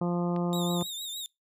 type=harmonic tone; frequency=174.61 Hz; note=F3; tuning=in tune; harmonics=1 / 2 / 3 / 4 / 5 / 6 / 7; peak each=-27 / -33 / -37 / -39 / -41 / -43 / -44 dBFS; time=0.01-0.83 s; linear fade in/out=5 ms
type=clicks; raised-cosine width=0.3 ms; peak=-30 / -32 dBFS; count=2; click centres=0.363 / 0.811 s
type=tone with vibrato; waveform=sawtooth; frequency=3700 Hz; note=A#7; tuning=14 cents flat; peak=-32 dBFS; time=0.53-1.26 s; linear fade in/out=0 ms; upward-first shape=triangle; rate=6.5 Hz; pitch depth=86 cents each way
effects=noise-tail reverb RT60 0.2 s tail -24 dB re dry